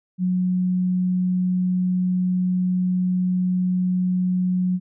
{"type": "tone", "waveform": "sine", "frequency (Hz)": 182.4, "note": "F#3", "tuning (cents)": -24, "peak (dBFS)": -18, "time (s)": [0.18, 4.8], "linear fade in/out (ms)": 50, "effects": []}